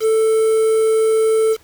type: tone with quantisation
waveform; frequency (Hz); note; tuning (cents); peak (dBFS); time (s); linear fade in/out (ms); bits
triangle; 441.7; A4; +7; -10; 0-1.57; 50; 5
effects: pink hiss -51 dBFS RMS until 1.63 s